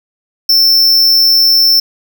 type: tone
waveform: square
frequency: 5360 Hz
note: E8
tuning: 28 cents sharp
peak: -6 dBFS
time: 0.49-1.8 s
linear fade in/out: 5 ms
effects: none